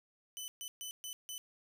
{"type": "tone bursts at uneven times", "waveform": "15% pulse", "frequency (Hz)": 3009, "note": "F#7", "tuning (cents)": 28, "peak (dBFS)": -34, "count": 5, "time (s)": [[0.37, 0.48], [0.61, 0.68], [0.81, 0.91], [1.04, 1.13], [1.29, 1.38]], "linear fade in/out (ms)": 0, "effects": []}